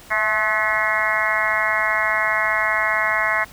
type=harmonic tone with a mistuned harmonic; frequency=214.9 Hz; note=A3; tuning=41 cents flat; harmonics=3 / 4 / 5 / 6 / 7 / 8 / 9 / 10; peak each=-27 / -29 / -25 / -29 / -27 / -25 / -23 / -24 dBFS; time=0.1-3.45 s; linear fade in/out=20 ms; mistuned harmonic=3; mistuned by=+38 cents; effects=pink hiss -44 dBFS RMS until 3.52 s